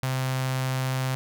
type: tone with notch filter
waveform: sawtooth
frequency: 130.7 Hz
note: C3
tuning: 1 cent flat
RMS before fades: -27 dBFS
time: 0.03-1.15 s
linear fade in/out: 0 ms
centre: 330 Hz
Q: 0.84
effects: none